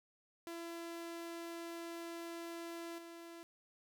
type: tone with level steps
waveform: sawtooth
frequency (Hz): 337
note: E4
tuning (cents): +38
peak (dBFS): -40 / -46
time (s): 0.47-3.43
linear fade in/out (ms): 0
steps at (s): 2.98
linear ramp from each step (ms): 5
effects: none